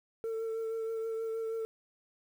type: tone with vibrato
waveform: sine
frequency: 449.2 Hz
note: A4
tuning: 36 cents sharp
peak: -30 dBFS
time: 0.24-1.65 s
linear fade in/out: 0 ms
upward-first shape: triangle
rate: 6.3 Hz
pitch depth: 21 cents each way
effects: tanh soft clip ceiling -32 dBFS + 10-bit